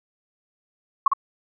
sine tone with echo, 1100 Hz, C#6, 14 cents flat, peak -12 dBFS, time 1.06-1.08 s, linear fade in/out 5 ms, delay 55 ms, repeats 1, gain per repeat -4 dB, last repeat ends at 1.135 s, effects none

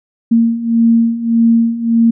sine beating tone pair, 229.1 / 230.8 Hz, A#3 / A#3, -30 / -17 cents, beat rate 1.7 Hz, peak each -14 / -10 dBFS, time 0.31-2.11 s, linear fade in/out 10 ms, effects none

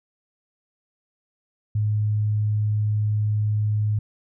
sine tone, 105.9 Hz, G#2, 34 cents sharp, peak -19 dBFS, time 1.75-3.99 s, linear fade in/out 5 ms, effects none

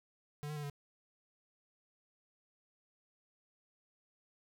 square tone with pitch steps, 147.2 / 151.4 / 147.4 / 143.4 Hz, D3 / D#3 / D3 / D3, +4 / -47 / +7 / -41 cents, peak -40 dBFS, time 0.43-0.698 s, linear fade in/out 0 ms, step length 67 ms, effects none

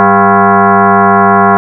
sine tone with frequency modulation, 196 Hz, G3, in tune, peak -3 dBFS, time 0-1.57 s, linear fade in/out 0 ms, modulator 298 Hz, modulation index 4.1, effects none

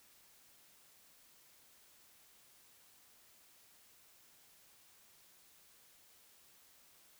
silence, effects white hiss -65 dBFS RMS until 7.19 s

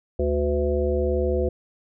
harmonic tone with a mistuned harmonic, 73.42 Hz, D2, in tune, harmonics 1 / 3 / 5 / 7 / 9, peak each -24 / -32 / -25 / -25 / -33 dBFS, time 0.19-1.49 s, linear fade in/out 5 ms, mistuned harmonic 7, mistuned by -30 cents, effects none

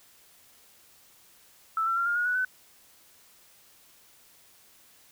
sine tone with pitch steps, 1318.5 / 1348.5 / 1379.3 / 1410.7 / 1442.8 / 1475.7 / 1509.3 Hz, E6 / E6 / F6 / F6 / F#6 / F#6 / F#6, 0 / +39 / -22 / +17 / -44 / -5 / +34 cents, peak -24 dBFS, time 1.77-2.449 s, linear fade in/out 2 ms, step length 97 ms, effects white hiss -58 dBFS RMS until 5.11 s

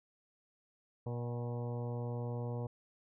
harmonic tone with a mistuned harmonic, 120 Hz, B2, 49 cents flat, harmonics 1 / 2 / 3 / 4 / 5 / 6 / 7 / 8 / 9, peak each -37 / -46 / -51 / -44 / -50 / -54 / -54 / -55 / -61 dBFS, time 1.06-2.67 s, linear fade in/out 5 ms, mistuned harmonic 6, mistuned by +47 cents, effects none

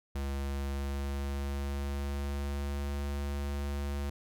square tone with pitch glide, 69.3 to 70.88 Hz, C#2 to C#2, 0 to +39 cents, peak -33 dBFS, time 0.15-4.1 s, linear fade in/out 5 ms, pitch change +39 cents, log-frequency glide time 0.56-2.94 s, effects none

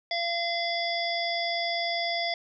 harmonic tone with a mistuned harmonic, 685 Hz, F5, 34 cents flat, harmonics 1 / 3 / 5 / 7 / 8, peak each -30 / -32 / -34 / -34 / -39 dBFS, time 0.11-2.34 s, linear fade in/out 2 ms, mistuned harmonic 8, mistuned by -64 cents, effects none

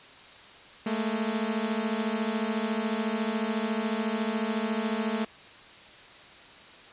sawtooth beating tone pair, 213.1 / 227.1 Hz, G#3 / A#3, +45 / -45 cents, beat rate 14 Hz, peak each -26 dBFS, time 0.86-5.25 s, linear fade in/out 5 ms, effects white hiss -49 dBFS RMS until 6.92 s + resampled to 8000 Hz

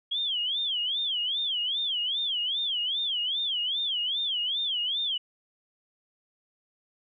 sine tone with vibrato, 3223 Hz, G7, 47 cents sharp, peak -26 dBFS, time 0.11-5.18 s, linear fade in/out 10 ms, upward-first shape sine, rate 2.5 Hz, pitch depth 210 cents each way, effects none

